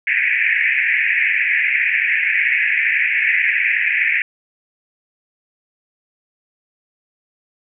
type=band-pass noise; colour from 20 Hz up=white; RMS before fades=-17 dBFS; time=0.07-4.22 s; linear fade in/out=2 ms; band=1700 to 2500 Hz; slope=96 dB/octave; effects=none